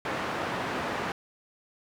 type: band-pass noise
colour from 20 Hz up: white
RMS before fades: -32 dBFS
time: 0.05-1.12 s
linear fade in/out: 2 ms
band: 110 to 1400 Hz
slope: 12 dB/octave
effects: none